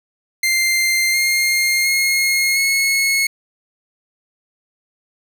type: tone with pitch steps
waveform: sawtooth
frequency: 2093 / 2122 / 2152 / 2182 Hz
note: C7 / C7 / C7 / C#7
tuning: 0 / +24 / +48 / -28 cents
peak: -11 dBFS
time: 0.43-3.27 s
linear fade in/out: 5 ms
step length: 710 ms
effects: none